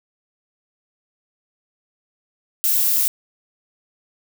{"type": "noise", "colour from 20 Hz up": "violet", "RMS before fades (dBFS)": -18, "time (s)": [2.64, 3.08], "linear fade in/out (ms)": 0, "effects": []}